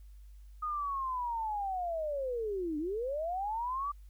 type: linear two-way sweep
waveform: sine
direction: down then up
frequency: 1244.5 to 290.9 to 1180 Hz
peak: -32 dBFS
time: 0.62-3.92 s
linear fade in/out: 10 ms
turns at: 2.78 s
effects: added 50 Hz sine -49 dBFS peak until 4.09 s + white hiss -73 dBFS RMS until 4.09 s